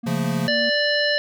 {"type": "tone with vibrato", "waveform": "triangle", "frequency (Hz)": 233.1, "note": "A#3", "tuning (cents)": 0, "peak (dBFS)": -25, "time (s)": [0.03, 0.7], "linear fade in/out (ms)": 10, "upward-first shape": "sine", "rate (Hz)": 7, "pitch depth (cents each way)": 8}
{"type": "chord", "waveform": "square", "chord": "Db augmented", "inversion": "none", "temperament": "equal", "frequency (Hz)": [138.59, 174.61, 220], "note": ["Db3", "F3", "A3"], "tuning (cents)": [0, 0, 0], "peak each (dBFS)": [-27, -25, -29], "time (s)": [0.06, 0.48], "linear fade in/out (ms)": 10}
{"type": "harmonic tone", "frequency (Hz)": 587.3, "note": "D5", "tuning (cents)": 0, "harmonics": [1, 3, 5, 7, 9], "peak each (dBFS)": [-22, -22, -27, -25, -30], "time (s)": [0.48, 1.18], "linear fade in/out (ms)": 0}
{"effects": []}